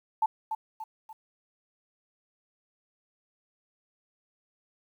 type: tone with echo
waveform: sine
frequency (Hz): 880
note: A5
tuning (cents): 0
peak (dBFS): -21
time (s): 0.22-0.26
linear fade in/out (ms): 5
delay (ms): 290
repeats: 3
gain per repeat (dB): -7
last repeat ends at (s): 1.13
effects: 10-bit